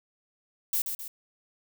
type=noise with echo; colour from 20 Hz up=violet; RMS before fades=-27 dBFS; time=0.73-0.82 s; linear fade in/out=2 ms; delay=130 ms; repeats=2; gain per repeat=-6 dB; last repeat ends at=1.08 s; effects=none